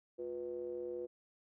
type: ring-modulated tone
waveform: triangle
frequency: 67.7 Hz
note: C#2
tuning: 40 cents flat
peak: -34 dBFS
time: 0.18-1.07 s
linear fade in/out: 20 ms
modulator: 425 Hz
effects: none